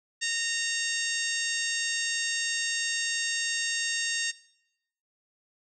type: harmonic tone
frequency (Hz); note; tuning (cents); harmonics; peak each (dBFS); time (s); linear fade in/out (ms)
923; A#5; -17; 2 / 3 / 4 / 5 / 6 / 7 / 8 / 9; -32 / -34 / -35 / -36 / -37 / -37 / -38 / -39; 0.21-4.32; 20
effects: noise-tail reverb RT60 0.8 s tail -20 dB re dry